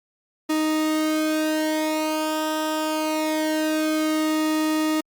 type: tone with flanger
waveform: sawtooth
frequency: 311.1 Hz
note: D#4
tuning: in tune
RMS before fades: -23 dBFS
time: 0.49-5.01 s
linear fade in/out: 10 ms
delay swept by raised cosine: 1.9 to 2.76 ms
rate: 0.24 Hz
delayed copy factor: -0.75
effects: Opus 48 kbps